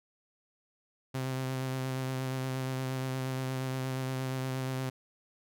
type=tone with vibrato; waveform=sawtooth; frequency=130.81 Hz; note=C3; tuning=in tune; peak=-28 dBFS; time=1.14-4.9 s; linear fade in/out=10 ms; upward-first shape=sine; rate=8.5 Hz; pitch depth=18 cents each way; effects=none